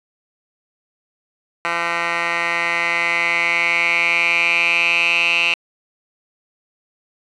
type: tone with band-pass filter sweep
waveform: 10% pulse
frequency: 170.1 Hz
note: F3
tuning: 45 cents flat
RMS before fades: -18 dBFS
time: 1.65-5.54 s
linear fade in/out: 0 ms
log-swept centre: 1700 to 2700 Hz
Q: 7
effects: resampled to 22050 Hz + 7-bit